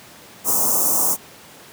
white band-stop noise, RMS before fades -18 dBFS, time 0.44-1.17 s, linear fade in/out 50 ms, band 1200 to 5900 Hz, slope 48 dB/octave, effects pink hiss -43 dBFS RMS until 1.72 s + high-pass 150 Hz 12 dB/octave

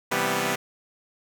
5% pulse chord, C major seventh, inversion none, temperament equal, 130.81 / 164.81 / 196 / 246.9 Hz, C3 / E3 / G3 / B3, 0 / 0 / 0 / 0 cents, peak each -20 / -20 / -17 / -16 dBFS, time 0.11-0.56 s, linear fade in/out 10 ms, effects none

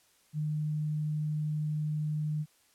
sine tone, 152.1 Hz, D#3, 39 cents flat, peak -29 dBFS, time 0.33-2.46 s, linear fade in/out 50 ms, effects white hiss -66 dBFS RMS until 2.74 s + low-pass 12000 Hz 12 dB/octave

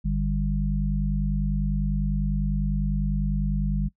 harmonic tone, 50 Hz, G1, 35 cents sharp, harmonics 1 / 3 / 4, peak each -24 / -27 / -29 dBFS, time 0.04-3.89 s, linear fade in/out 20 ms, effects noise-tail reverb RT60 0.1 s tail -21 dB re dry

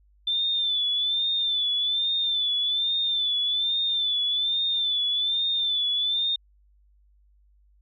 sine tone with vibrato, 3533 Hz, A7, 6 cents sharp, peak -22 dBFS, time 0.27-6.36 s, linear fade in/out 5 ms, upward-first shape sine, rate 1.2 Hz, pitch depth 63 cents each way, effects added 50 Hz sine -57 dBFS peak until 7.81 s

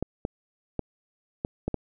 clicks, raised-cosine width 2 ms, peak -14 dBFS, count 6, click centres 0.026 / 0.251 / 0.793 / 1.449 / 1.68 / 1.743 s, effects none

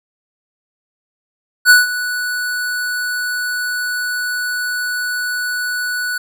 square tone with ADSR envelope, 1479 Hz, F#6, 1 cent flat, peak -4 dBFS, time 1.65-6.18 s, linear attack 51 ms, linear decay 160 ms, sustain -15 dB, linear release 5 ms, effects none

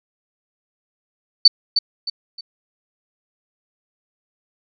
sine tone with echo, 4534 Hz, C#8, 38 cents sharp, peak -4 dBFS, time 1.45-1.48 s, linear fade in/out 5 ms, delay 310 ms, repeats 3, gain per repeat -9 dB, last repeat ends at 2.41 s, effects none

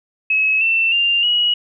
sine tone with pitch steps, 2572 / 2680 / 2792 / 2909 Hz, E7 / E7 / F7 / F#7, -43 / +28 / -1 / -30 cents, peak -13 dBFS, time 0.3-1.54 s, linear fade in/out 5 ms, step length 310 ms, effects none

